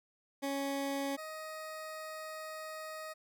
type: tone pair in turn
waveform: 20% pulse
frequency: 277.2 / 627.5 Hz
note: C#4 / D#5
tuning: 0 / +15 cents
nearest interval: octave + major second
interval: 1415 cents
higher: second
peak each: -29 / -37 dBFS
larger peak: first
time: 0.42-1.17 / 1.17-3.14 s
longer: second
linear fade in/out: 20 ms
effects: none